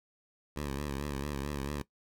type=tone with vibrato; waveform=10% pulse; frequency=70.9 Hz; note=C#2; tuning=40 cents sharp; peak=-26 dBFS; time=0.56-1.82 s; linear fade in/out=5 ms; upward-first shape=sine; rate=4.5 Hz; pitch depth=80 cents each way; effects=noise-tail reverb RT60 0.1 s tail -18 dB re dry